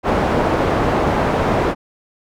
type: low-pass noise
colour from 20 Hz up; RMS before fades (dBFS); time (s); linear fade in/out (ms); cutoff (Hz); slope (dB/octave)
white; -17; 0.03-1.75; 50; 770; 12
effects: none